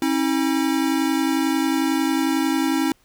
square tone pair together, 270 / 321.1 Hz, C#4 / E4, -45 / -45 cents, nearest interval minor third, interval 300 cents, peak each -22 dBFS, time 0.02-2.92 s, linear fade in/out 2 ms, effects pink hiss -60 dBFS RMS until 3.04 s

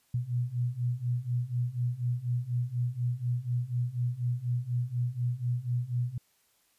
sine beating tone pair, 120.1 / 124.2 Hz, B2 / B2, -48 / +10 cents, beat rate 4.1 Hz, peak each -32 / -30 dBFS, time 0.14-6.18 s, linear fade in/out 5 ms, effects white hiss -69 dBFS RMS until 6.78 s + resampled to 32000 Hz

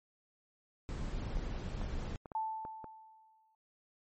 brown noise, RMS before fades -38 dBFS, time 0.89-2.16 s, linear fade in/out 0 ms
clicks, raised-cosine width 1 ms, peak -31 dBFS, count 6, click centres 1.371 / 1.815 / 2.258 / 2.318 / 2.651 / 2.843 s
sine tone with exponential decay, 880 Hz, A5, in tune, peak -31 dBFS, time 2.35-3.55 s, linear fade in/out 2 ms, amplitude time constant 260 ms
effects MP3 32 kbps

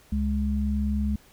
sine tone pair together, 69.68 / 208.8 Hz, C#2 / G#3, +10 / +10 cents, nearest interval octave + perfect fifth, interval 1900 cents, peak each -25 / -26 dBFS, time 0.12-1.16 s, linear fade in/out 5 ms, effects pink hiss -56 dBFS RMS until 1.32 s

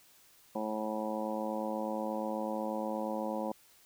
harmonic tone, 108.3 Hz, A2, 27 cents flat, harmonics 2 / 3 / 4 / 5 / 6 / 7 / 8 / 9, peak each -38 / -41 / -47 / -37 / -47 / -42 / -44 / -43 dBFS, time 0.55-3.52 s, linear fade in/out 5 ms, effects white hiss -62 dBFS RMS until 3.85 s

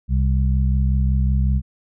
harmonic tone, 65.41 Hz, C2, in tune, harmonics 1 / 2 / 3, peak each -16 / -22 / -26 dBFS, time 0.08-1.62 s, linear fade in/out 50 ms, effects none

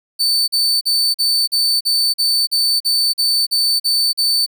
40% pulse tone bursts, 4532 Hz, C#8, 37 cents sharp, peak -12 dBFS, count 13, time 0.19-4.464 s, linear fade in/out 20 ms, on 290 ms, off 42 ms, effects none

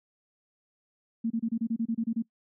sine tone bursts, 228.1 Hz, A#3, 37 cents flat, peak -25 dBFS, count 11, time 1.24-2.224 s, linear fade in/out 10 ms, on 64 ms, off 28 ms, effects noise-tail reverb RT60 0.1 s tail -23 dB re dry

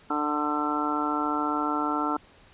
harmonic tone, 148.8 Hz, D3, 23 cents sharp, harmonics 2 / 3 / 4 / 5 / 6 / 7 / 8 / 9, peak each -29 / -37 / -40 / -34 / -32 / -35 / -39 / -29 dBFS, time 0.1-2.17 s, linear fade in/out 5 ms, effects pink hiss -55 dBFS RMS until 2.53 s + resampled to 8000 Hz

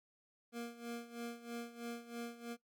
25% pulse tone with tremolo, 235.4 Hz, A#3, 17 cents sharp, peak -37 dBFS, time 0.52-2.57 s, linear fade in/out 50 ms, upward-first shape sine, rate 3.1 Hz, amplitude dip 80%, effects noise-tail reverb RT60 0.1 s tail -18 dB re dry

